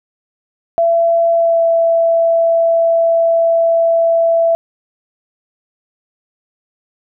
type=tone with pitch glide; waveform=sine; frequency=672 to 665.8 Hz; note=E5 to E5; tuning=+33 to +17 cents; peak=-9 dBFS; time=0.78-4.55 s; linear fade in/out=0 ms; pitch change=-16 cents; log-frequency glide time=1.33-1.63 s; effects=none